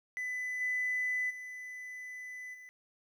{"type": "tone with level steps", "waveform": "triangle", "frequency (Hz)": 2001, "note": "B6", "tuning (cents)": 22, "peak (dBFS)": [-32, -27, -40, -47], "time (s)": [0.17, 2.69], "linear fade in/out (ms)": 0, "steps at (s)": [0.6, 1.29, 2.53], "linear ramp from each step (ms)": 20, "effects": ["tanh soft clip ceiling -27 dBFS", "11-bit"]}